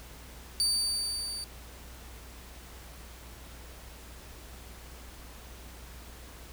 30% pulse tone with level ramp, 4611 Hz, D8, 33 cents flat, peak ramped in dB -21 to -33 dBFS, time 0.6-1.44 s, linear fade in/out 0 ms, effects added 60 Hz sine -48 dBFS peak until 6.52 s + pink hiss -50 dBFS RMS until 6.52 s

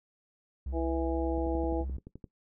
triangle tone with vibrato, 65.3 Hz, C2, 3 cents flat, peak -31 dBFS, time 0.66-1.97 s, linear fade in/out 5 ms, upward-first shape triangle, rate 4.4 Hz, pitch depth 18 cents each way
harmonic tone, 164.81 Hz, E3, in tune, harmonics 2 / 3 / 4 / 5, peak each -31 / -35 / -37 / -39 dBFS, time 0.72-1.85 s, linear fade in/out 50 ms
click train, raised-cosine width 3 ms, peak -31 dBFS, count 11, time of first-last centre 1.38-2.242 s, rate 11.6 Hz
effects noise-tail reverb RT60 0.1 s tail -18 dB re dry

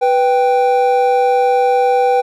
triangle tone pair together, 493.9 / 784 Hz, B4 / G5, 0 / 0 cents, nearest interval minor sixth, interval 800 cents, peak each -11 dBFS, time 0.01-2.22 s, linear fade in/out 20 ms, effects none

